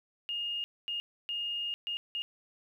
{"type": "tone bursts at uneven times", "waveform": "sine", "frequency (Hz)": 2841, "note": "F7", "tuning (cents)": 29, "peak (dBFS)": -32, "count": 5, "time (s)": [[0.29, 0.64], [0.88, 1], [1.29, 1.74], [1.87, 1.97], [2.15, 2.22]], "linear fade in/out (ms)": 0, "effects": ["11-bit"]}